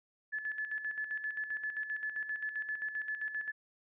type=tone with tremolo; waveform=sine; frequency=1726 Hz; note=A6; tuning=34 cents flat; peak=-33 dBFS; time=0.32-3.52 s; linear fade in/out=20 ms; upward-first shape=square; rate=7.6 Hz; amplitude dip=60%; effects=resampled to 8000 Hz